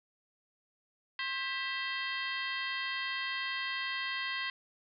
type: harmonic tone with a mistuned harmonic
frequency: 531 Hz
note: C5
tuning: 25 cents sharp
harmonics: 2 / 3 / 4 / 5 / 6 / 7 / 8 / 9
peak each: -42 / -42 / -37 / -42 / -41 / -48 / -46 / -49 dBFS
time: 1.19-4.5 s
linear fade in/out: 2 ms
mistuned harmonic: 4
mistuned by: -130 cents
effects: none